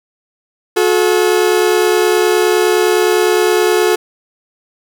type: tone pair together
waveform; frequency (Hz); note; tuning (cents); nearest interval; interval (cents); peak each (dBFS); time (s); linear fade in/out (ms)
40% pulse; 361.7 / 431.4; F#4 / A4; -39 / -34; minor third; 305; -12; 0.76-3.96; 10
effects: none